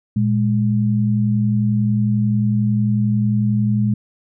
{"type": "tone pair together", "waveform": "sine", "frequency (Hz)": [116.57, 207.7], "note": ["A#2", "G#3"], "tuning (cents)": [0, 0], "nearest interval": "minor seventh", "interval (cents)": 1000, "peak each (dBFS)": -17, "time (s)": [0.16, 3.94], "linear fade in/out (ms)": 5, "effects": []}